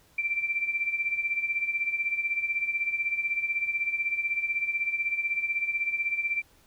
sine tone with tremolo, 2349 Hz, D7, in tune, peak -23 dBFS, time 0.18-6.42 s, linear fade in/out 5 ms, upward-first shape sine, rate 16 Hz, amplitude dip 70%, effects pink hiss -61 dBFS RMS until 6.66 s

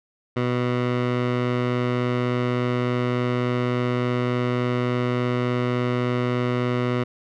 15% pulse tone with low-pass filter, 123.47 Hz, B2, in tune, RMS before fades -23 dBFS, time 0.36-7.04 s, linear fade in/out 10 ms, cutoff 2600 Hz, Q 0.87, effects none

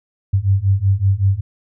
sine beating tone pair, 95 / 100.3 Hz, F#2 / G2, +46 / +40 cents, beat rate 5.3 Hz, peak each -16 / -15 dBFS, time 0.33-1.41 s, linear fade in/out 10 ms, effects none

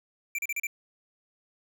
square tone bursts, 2349 Hz, D7, in tune, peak -29 dBFS, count 5, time 0.35-0.669 s, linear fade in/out 2 ms, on 35 ms, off 36 ms, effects 11-bit

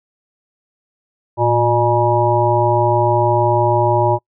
harmonic tone with a mistuned harmonic, 120 Hz, B2, 49 cents flat, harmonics 1 / 3 / 5 / 7 / 8, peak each -18 / -18 / -18 / -18 / -18 dBFS, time 1.37-4.19 s, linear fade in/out 50 ms, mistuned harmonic 1, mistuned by -94 cents, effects noise-tail reverb RT60 0.1 s tail -26 dB re dry

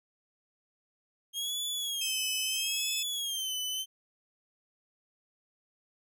sawtooth tone with vibrato, 3218 Hz, G7, 45 cents sharp, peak -29 dBFS, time 1.33-3.86 s, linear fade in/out 50 ms, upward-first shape sine, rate 0.76 Hz, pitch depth 120 cents each way
15% pulse tone, 2582 Hz, E7, 37 cents flat, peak -26 dBFS, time 2.01-3.03 s, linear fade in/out 5 ms
effects none

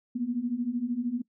sine beating tone pair, 233.2 / 246.2 Hz, A#3 / B3, +1 / -5 cents, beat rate 13 Hz, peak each -32 / -29 dBFS, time 0.15-1.22 s, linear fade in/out 10 ms, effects noise-tail reverb RT60 0.1 s tail -22 dB re dry

